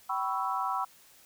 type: chord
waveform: sine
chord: C# half-diminished seventh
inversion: second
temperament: equal with one note detuned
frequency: 768.7 / 987.8 / 1108.7 / 1318.5 Hz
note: G5 / B5 / C#6 / E6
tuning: -34 / 0 / 0 / 0 cents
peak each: -34 / -33 / -35 / -34 dBFS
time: 0.09-0.85 s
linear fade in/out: 10 ms
effects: white hiss -58 dBFS RMS until 1.25 s